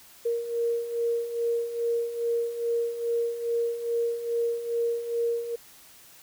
sine beating tone pair, 466.2 / 468.6 Hz, A#4 / A#4, 0 / +9 cents, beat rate 2.4 Hz, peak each -32 / -26 dBFS, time 0.25-5.56 s, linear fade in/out 10 ms, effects white hiss -52 dBFS RMS until 6.22 s

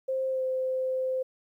sine tone with pitch glide, 526 to 518.5 Hz, C5 to C5, +9 to -16 cents, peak -26 dBFS, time 0.08-1.23 s, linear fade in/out 10 ms, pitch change -25 cents, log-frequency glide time 0.29-0.43 s, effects 11-bit

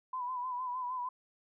sine tone with vibrato, 1001 Hz, B5, 23 cents sharp, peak -34 dBFS, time 0.13-1.09 s, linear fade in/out 5 ms, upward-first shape sine, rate 6.5 Hz, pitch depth 52 cents each way, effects none

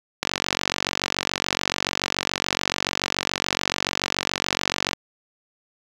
click train, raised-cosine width 0.2 ms, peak -3 dBFS, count 222, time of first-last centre 0.23-4.932 s, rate 47 Hz, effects high-pass 100 Hz 12 dB/octave + 7-bit

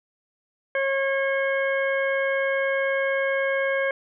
harmonic tone with a mistuned harmonic, 544 Hz, C#5, 33 cents flat, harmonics 1 / 2 / 3 / 4 / 6, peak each -23 / -34 / -27 / -30 / -44 dBFS, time 0.75-3.91 s, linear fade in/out 2 ms, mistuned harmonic 6, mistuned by -59 cents, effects none

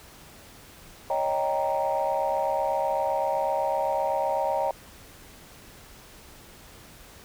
sine chord, Eb dominant seventh, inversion third, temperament equal, 554.4 / 622.3 / 784 / 932.3 Hz, Db5 / Eb5 / G5 / Bb5, 0 / 0 / 0 / 0 cents, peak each -28 dBFS, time 1.1-4.71 s, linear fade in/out 2 ms, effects tanh soft clip ceiling -16 dBFS + pink hiss -49 dBFS RMS until 7.24 s

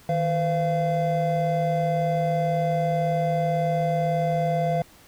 triangle tone cluster, 157.3 / 510 / 687 Hz, D#3 / C5 / F5, +19 / -44 / -29 cents, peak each -23 / -26 / -22 dBFS, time 0.09-4.82 s, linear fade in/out 2 ms, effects pink hiss -52 dBFS RMS until 5.07 s

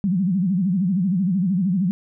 sine tone with vibrato, 185.9 Hz, F#3, 8 cents sharp, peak -17 dBFS, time 0.04-1.91 s, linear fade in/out 0 ms, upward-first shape sine, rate 13 Hz, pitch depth 170 cents each way, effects none

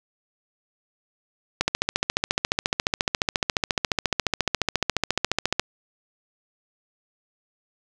click train, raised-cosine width 0.2 ms, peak -3 dBFS, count 58, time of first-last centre 1.61-5.596 s, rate 14.3 Hz, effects none

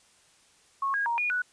sine tone with pitch steps, 1096 / 1635 / 938 / 2443 / 1476 Hz, C#6 / G#6 / A#5 / D#7 / F#6, -20 / -28 / +11 / -32 / -5 cents, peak -25 dBFS, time 0.82-1.42 s, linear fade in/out 5 ms, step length 120 ms, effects white hiss -61 dBFS RMS until 1.52 s + resampled to 22050 Hz

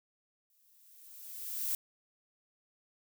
violet noise with exponential growth, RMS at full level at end -32 dBFS, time 0.5-1.75 s, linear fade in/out 1 ms, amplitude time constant 270 ms, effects none

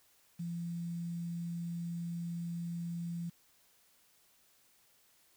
sine tone with quantisation, 170.5 Hz, F3, 41 cents flat, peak -36 dBFS, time 0.39-3.3 s, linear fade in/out 10 ms, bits 10, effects white hiss -68 dBFS RMS until 5.36 s

